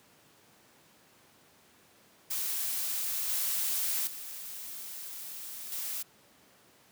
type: noise with level steps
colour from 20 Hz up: blue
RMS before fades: -33 / -31 / -42 / -36 dBFS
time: 2.3-6.03 s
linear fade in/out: 10 ms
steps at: 3.29 / 4.07 / 5.72 s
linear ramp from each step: 2 ms
effects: pink hiss -61 dBFS RMS until 6.91 s + high-pass 150 Hz 12 dB/octave